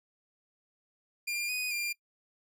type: tone with pitch steps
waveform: sawtooth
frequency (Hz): 2398 / 2487 / 2393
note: D7 / D#7 / D7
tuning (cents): +36 / -1 / +32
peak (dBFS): -28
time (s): 1.27-1.93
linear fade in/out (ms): 10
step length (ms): 220
effects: noise-tail reverb RT60 0.1 s tail -22 dB re dry